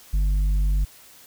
triangle tone with tanh clipping, 49 Hz, G1, in tune, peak -19 dBFS, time 0.13-0.85 s, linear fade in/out 10 ms, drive 10 dB, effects white hiss -49 dBFS RMS until 1.26 s

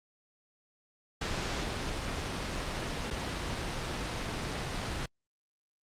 pink noise with dropouts, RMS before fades -34 dBFS, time 1.21-5.06 s, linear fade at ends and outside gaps 5 ms, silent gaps 3.104-3.108 s, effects low-pass 6000 Hz 12 dB/octave + Opus 48 kbps

